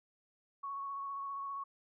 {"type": "tone with vibrato", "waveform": "sine", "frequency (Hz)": 1108.7, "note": "C#6", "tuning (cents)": 0, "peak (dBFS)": -38, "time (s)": [0.63, 1.64], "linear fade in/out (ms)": 10, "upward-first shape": "square", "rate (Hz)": 15, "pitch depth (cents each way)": 13, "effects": []}